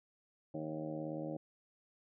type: harmonic tone with a mistuned harmonic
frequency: 77.78 Hz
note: D#2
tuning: in tune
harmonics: 2 / 3 / 4 / 5 / 6 / 7 / 8 / 9 / 10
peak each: -45 / -50 / -42 / -53 / -52 / -44 / -53 / -53 / -56 dBFS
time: 0.54-1.37 s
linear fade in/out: 5 ms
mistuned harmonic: 8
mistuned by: -44 cents
effects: none